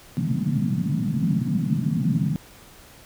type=band-pass noise; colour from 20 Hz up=pink; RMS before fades=-23 dBFS; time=0.17-2.36 s; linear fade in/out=0 ms; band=130 to 240 Hz; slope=48 dB/octave; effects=pink hiss -48 dBFS RMS until 3.05 s